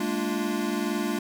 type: chord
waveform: square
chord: Bb dominant seventh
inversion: third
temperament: equal with one note detuned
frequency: 207.7 / 229.5 / 293.7 / 349.2 Hz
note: Ab3 / Bb3 / D4 / F4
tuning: 0 / -27 / 0 / 0 cents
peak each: -32 dBFS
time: 0-1.19 s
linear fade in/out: 5 ms
effects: none